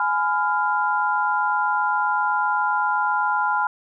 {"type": "chord", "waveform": "sine", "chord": "F diminished", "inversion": "first", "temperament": "just", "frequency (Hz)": [838.1, 1005.8, 1396.9], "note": ["Ab5", "Cb6", "F6"], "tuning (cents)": [16, 31, 0], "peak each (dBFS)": -23, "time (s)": [0, 3.67], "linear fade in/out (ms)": 2, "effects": []}